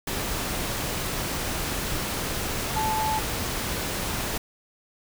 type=tone in noise; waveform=sine; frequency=871 Hz; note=A5; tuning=18 cents flat; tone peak=-24 dBFS; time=2.76-3.19 s; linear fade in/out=5 ms; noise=pink; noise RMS=-29 dBFS; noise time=0.07-4.38 s; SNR=+2 dB; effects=none